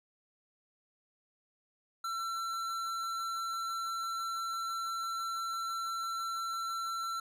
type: tone with tanh clipping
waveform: sine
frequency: 1347 Hz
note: E6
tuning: 37 cents sharp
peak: -36 dBFS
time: 2.04-7.2 s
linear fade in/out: 5 ms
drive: 16 dB
effects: none